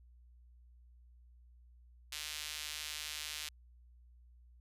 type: tone with high-pass filter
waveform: sawtooth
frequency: 151.9 Hz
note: D#3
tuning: 41 cents flat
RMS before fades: -43 dBFS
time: 2.12-3.49 s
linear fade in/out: 5 ms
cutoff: 3100 Hz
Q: 1.1
effects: added 60 Hz sine -58 dBFS peak until 4.6 s + resampled to 32000 Hz